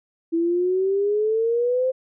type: exponential sweep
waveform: sine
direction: up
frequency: 328 to 524 Hz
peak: -18 dBFS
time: 0.32-1.92 s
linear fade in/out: 20 ms
effects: none